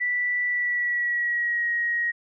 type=tone with pitch glide; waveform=sine; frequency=1967 to 1889.1 Hz; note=B6 to A#6; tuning=-7 to +23 cents; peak=-22 dBFS; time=0-2.12 s; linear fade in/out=20 ms; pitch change=-70 cents; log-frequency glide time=0.46-1.69 s; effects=none